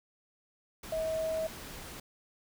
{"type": "tone in noise", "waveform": "sine", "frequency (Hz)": 640, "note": "D#5", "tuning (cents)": 49, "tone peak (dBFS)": -30, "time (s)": [0.92, 1.47], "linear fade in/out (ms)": 5, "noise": "pink", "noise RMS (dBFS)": -45, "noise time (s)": [0.83, 2], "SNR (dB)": 12, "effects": []}